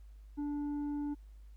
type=tone with tanh clipping; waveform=sine; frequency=291.3 Hz; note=D4; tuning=14 cents flat; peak=-35 dBFS; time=0.37-1.15 s; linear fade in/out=20 ms; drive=5 dB; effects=added 51 Hz sine -50 dBFS peak until 1.56 s + pink hiss -75 dBFS RMS until 1.56 s